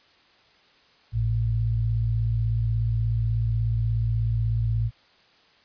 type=tone pair together; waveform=sine; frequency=56.5 / 113 Hz; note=A1 / A2; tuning=+47 / +47 cents; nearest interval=octave; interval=1200 cents; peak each=-27 / -22 dBFS; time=1.12-4.91 s; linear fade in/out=50 ms; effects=white hiss -58 dBFS RMS until 5.64 s + resampled to 11025 Hz